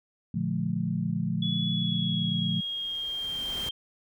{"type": "chord", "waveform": "sine", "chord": "Bb major seventh", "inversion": "none", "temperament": "equal with one note detuned", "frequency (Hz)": [116.54, 146.83, 174.61, 215], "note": ["Bb2", "D3", "F3", "A3"], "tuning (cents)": [0, 0, 0, -40], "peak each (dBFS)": [-34, -33, -29, -32], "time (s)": [0.34, 2.61], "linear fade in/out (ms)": 5}
{"type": "tone with pitch glide", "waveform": "sine", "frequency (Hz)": [3400, 3172], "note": ["G#7", "G7"], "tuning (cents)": [40, 20], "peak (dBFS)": -30, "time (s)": [1.42, 3.71], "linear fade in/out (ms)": 5, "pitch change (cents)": -120, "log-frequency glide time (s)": [1.71, 3.41]}
{"type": "noise with exponential growth", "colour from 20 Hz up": "pink", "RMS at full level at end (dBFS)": -38, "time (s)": [1.85, 3.69], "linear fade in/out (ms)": 2, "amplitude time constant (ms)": 400}
{"effects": []}